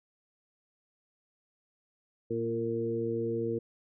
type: harmonic tone with a mistuned harmonic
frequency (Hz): 115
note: A#2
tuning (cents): -23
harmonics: 1 / 2 / 3 / 4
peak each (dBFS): -38 / -37 / -34 / -32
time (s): 2.3-3.59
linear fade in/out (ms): 10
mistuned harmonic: 2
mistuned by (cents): +19
effects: none